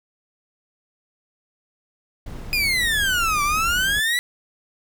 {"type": "noise", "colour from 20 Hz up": "brown", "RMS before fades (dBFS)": -32, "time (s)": [2.26, 4], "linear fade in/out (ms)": 5}
{"type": "exponential two-way sweep", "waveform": "30% pulse", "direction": "down then up", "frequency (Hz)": [2489, 1150, 1985], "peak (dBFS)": -16, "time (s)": [2.53, 4.19], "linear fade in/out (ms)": 0, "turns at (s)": 3.43}
{"effects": []}